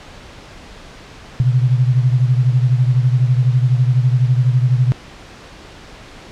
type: beating tone pair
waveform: sine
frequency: 123.47 / 135.47 Hz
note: B2 / C#3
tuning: 0 / -39 cents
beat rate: 12 Hz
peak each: -12 / -17 dBFS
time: 1.4-4.92 s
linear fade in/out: 0 ms
effects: pink hiss -38 dBFS RMS until 6.31 s + low-pass 5000 Hz 12 dB/octave